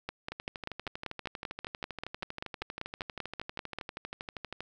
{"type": "two click trains", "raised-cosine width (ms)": 0.3, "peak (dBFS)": [-22, -19], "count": [55, 20], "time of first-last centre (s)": [[0.32, 4.606], [0.09, 3.786]], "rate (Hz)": [12.6, 5.14], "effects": []}